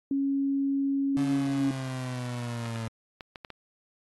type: tone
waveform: sine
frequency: 275.9 Hz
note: C#4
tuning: 8 cents flat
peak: -24 dBFS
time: 0.11-1.71 s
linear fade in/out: 2 ms
type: linear sweep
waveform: 30% pulse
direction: down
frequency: 144.1 to 111.9 Hz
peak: -29 dBFS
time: 1.17-2.88 s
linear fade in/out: 0 ms
type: clicks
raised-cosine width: 0.3 ms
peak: -24 dBFS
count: 6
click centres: 2.658 / 2.759 / 3.208 / 3.358 / 3.448 / 3.503 s
effects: AAC 32 kbps

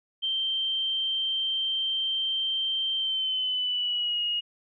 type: tone with pitch glide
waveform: sine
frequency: 3136 to 2876 Hz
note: G7 to F#7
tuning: 0 to -50 cents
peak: -25 dBFS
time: 0.22-4.41 s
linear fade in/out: 20 ms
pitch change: -150 cents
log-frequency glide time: 2.97-4.22 s
effects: none

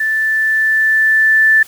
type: tone with level ramp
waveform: sine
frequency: 1760 Hz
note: A6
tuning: in tune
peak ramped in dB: -13 to -6 dBFS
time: 0-1.63 s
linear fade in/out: 5 ms
effects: white hiss -40 dBFS RMS until 1.67 s

